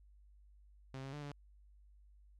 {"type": "tone with pitch steps", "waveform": "sawtooth", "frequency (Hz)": [132.8, 135.4, 147.3, 143.8], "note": ["C3", "C#3", "D3", "D3"], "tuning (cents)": [26, -40, 6, -36], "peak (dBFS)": -40, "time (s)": [0.94, 1.316], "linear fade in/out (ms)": 0, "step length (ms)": 94, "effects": ["added 50 Hz sine -60 dBFS peak until 2.39 s", "low-pass 6000 Hz 12 dB/octave"]}